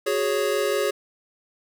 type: chord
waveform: square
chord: F# suspended second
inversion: none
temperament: equal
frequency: 370 / 415.3 / 554.4 Hz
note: F#4 / G#4 / C#5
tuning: 0 / 0 / 0 cents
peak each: -29 / -25 / -26 dBFS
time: 0.06-0.91 s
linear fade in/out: 10 ms
effects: none